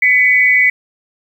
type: tone pair together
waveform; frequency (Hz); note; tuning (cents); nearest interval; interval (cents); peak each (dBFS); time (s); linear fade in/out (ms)
sine; 2002 / 2243; B6 / C#7; +23 / +20; major second; 197; -10 / -11; 0.02-0.7; 5
effects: 7-bit